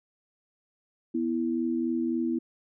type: tone pair together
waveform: sine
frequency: 246.2 / 329.9 Hz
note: B3 / E4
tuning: -5 / +1 cents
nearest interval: perfect fourth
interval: 506 cents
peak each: -28 dBFS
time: 1.14-2.39 s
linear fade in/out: 10 ms
effects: none